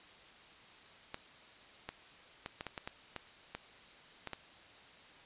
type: clicks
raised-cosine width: 0.3 ms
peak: -24 dBFS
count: 11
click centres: 1.144 / 1.89 / 2.461 / 2.609 / 2.667 / 2.778 / 2.875 / 3.163 / 3.55 / 4.273 / 4.333 s
effects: white hiss -57 dBFS RMS until 5.25 s + resampled to 8000 Hz